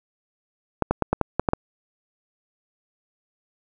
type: clicks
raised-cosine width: 1 ms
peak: -5 dBFS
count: 8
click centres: 0.823 / 0.91 / 1.023 / 1.13 / 1.213 / 1.396 / 1.488 / 1.534 s
effects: none